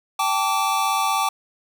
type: chord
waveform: square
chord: G suspended second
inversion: none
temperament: equal with one note detuned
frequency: 784 / 880 / 1158.5 Hz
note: G5 / A5 / D6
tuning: 0 / 0 / -24 cents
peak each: -25 / -25 / -23 dBFS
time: 0.19-1.29 s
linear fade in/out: 5 ms
effects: none